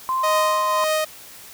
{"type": "tone with vibrato", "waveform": "sine", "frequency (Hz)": 1038, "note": "C6", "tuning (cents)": -14, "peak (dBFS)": -19, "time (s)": [0.09, 0.84], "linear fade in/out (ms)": 0, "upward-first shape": "triangle", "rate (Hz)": 2.6, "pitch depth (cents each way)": 12}
{"type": "tone with tremolo", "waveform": "sawtooth", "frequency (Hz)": 623, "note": "D#5", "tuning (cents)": 2, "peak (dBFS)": -14, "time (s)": [0.23, 1.05], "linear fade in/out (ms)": 10, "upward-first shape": "triangle", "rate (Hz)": 1.8, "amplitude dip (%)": 60}
{"effects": ["white hiss -42 dBFS RMS until 1.53 s"]}